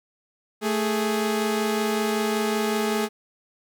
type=tone pair together; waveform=sawtooth; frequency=220.3 / 415.3 Hz; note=A3 / G#4; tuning=+2 / 0 cents; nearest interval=major seventh; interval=1098 cents; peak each=-21 dBFS; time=0.61-3.09 s; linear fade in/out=50 ms; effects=none